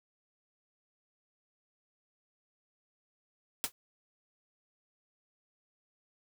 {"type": "noise with exponential decay", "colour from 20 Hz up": "white", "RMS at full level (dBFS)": -28, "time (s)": [3.64, 3.72], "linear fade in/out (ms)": 0, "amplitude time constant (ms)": 16, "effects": []}